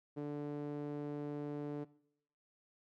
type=tone with band-pass filter; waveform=sawtooth; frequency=146.4 Hz; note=D3; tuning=5 cents flat; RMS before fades=-41 dBFS; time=0.16-1.85 s; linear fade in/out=20 ms; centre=360 Hz; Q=2; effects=noise-tail reverb RT60 0.7 s tail -20 dB re dry